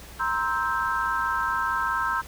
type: chord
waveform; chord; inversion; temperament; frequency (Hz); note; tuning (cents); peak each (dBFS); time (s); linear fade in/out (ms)
sine; C dominant seventh; third; just; 941.9 / 1046.5 / 1308.1 / 1569.8; Bb5 / C6 / E6 / G6; +18 / 0 / -14 / +2; -30 / -29 / -28 / -28; 0.19-2.22; 20
effects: added 60 Hz sine -45 dBFS peak until 2.27 s + pink hiss -45 dBFS RMS until 2.27 s